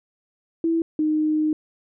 sine tone pair in turn, 329.6 / 308 Hz, E4 / D#4, 0 / -17 cents, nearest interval minor second, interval 117 cents, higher first, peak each -18 dBFS, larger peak neither, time 0.64-0.82 / 0.99-1.53 s, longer second, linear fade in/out 2 ms, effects none

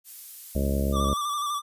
violet noise, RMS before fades -39 dBFS, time 0.04-0.97 s, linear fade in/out 50 ms
harmonic tone, 69.1 Hz, C#2, 5 cents flat, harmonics 1 / 2 / 3 / 4 / 5 / 6 / 7 / 8 / 9, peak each -25 / -33 / -29 / -35 / -37 / -38 / -37 / -35 / -36 dBFS, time 0.55-1.14 s, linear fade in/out 5 ms
square tone with vibrato, 1171 Hz, D6, 5 cents flat, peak -27 dBFS, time 0.92-1.62 s, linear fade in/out 50 ms, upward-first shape square, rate 12 Hz, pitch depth 34 cents each way
effects resampled to 32000 Hz

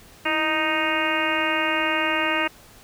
harmonic tone with a mistuned harmonic, 311.1 Hz, D#4, in tune, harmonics 1 / 2 / 3 / 4 / 5 / 6 / 7 / 8 / 9, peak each -29 / -29 / -29 / -29 / -29 / -29 / -29 / -29 / -29 dBFS, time 0.25-2.48 s, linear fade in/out 10 ms, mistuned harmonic 1, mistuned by +71 cents, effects pink hiss -49 dBFS RMS until 2.83 s

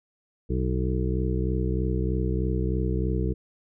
harmonic tone, 63.2 Hz, B1, 41 cents sharp, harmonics 1 / 2 / 3 / 5 / 6 / 7, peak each -26 / -29 / -31 / -33 / -34 / -34 dBFS, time 0.49-3.34 s, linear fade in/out 20 ms, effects none

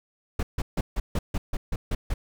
brown noise bursts, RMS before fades -25 dBFS, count 10, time 0.39-2.14 s, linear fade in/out 5 ms, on 40 ms, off 150 ms, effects none

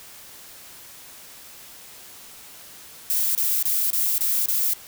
violet noise bursts, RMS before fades -22 dBFS, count 6, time 3.1-4.735 s, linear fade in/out 0 ms, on 250 ms, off 27 ms, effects white hiss -44 dBFS RMS until 4.87 s

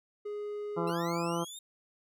triangle tone, 415.3 Hz, G#4, in tune, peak -33 dBFS, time 0.25-0.91 s, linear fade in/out 10 ms
harmonic tone, 169.7 Hz, F3, 49 cents flat, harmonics 1 / 2 / 3 / 4 / 5 / 6 / 7 / 8, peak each -35 / -35 / -37 / -41 / -41 / -39 / -41 / -43 dBFS, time 0.76-1.45 s, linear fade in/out 20 ms
20% pulse linear sweep, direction up, 1316 to 3729 Hz, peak -37 dBFS, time 0.87-1.59 s, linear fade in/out 5 ms
effects none

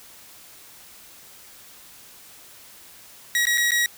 sawtooth tone with dropouts, 1908 Hz, A#6, 40 cents sharp, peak -15 dBFS, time 3.35-3.86 s, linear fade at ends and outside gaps 1 ms, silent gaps 3.454-3.469 / 3.575-3.579 / 3.708-3.718 s, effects white hiss -47 dBFS RMS until 3.97 s

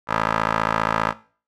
15% pulse tone with band-pass filter, 55 Hz, A1, in tune, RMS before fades -22 dBFS, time 0.07-1.14 s, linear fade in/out 50 ms, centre 1200 Hz, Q 2, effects noise-tail reverb RT60 0.4 s tail -17 dB re dry

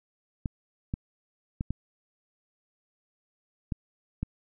clicks, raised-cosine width 5 ms, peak -17 dBFS, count 6, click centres 0.458 / 0.939 / 1.609 / 1.706 / 3.722 / 4.23 s, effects none

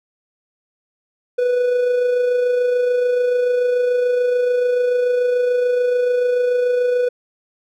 triangle tone with amplitude modulation, 493.3 Hz, B4, 2 cents flat, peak -11 dBFS, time 1.38-7.09 s, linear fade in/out 10 ms, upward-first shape sine, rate 26.9 Hz, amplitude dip 35%, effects none

